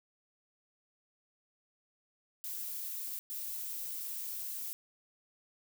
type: noise bursts at uneven times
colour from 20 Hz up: violet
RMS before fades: -40 dBFS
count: 2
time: 2.44-3.19 / 3.3-4.73 s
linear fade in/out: 0 ms
effects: none